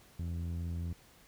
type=tone with low-pass filter; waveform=sawtooth; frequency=85 Hz; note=F2; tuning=46 cents flat; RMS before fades=-37 dBFS; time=0.19-0.93 s; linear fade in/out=5 ms; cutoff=180 Hz; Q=0.84; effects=pink hiss -61 dBFS RMS until 1.27 s